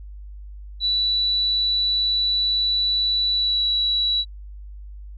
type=tone with pitch glide; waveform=sine; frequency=3951 to 3919 Hz; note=B7 to B7; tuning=0 to -14 cents; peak=-18 dBFS; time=0.8-4.25 s; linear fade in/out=50 ms; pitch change=-14 cents; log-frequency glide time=3.33-3.63 s; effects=added 50 Hz sine -35 dBFS peak until 5.17 s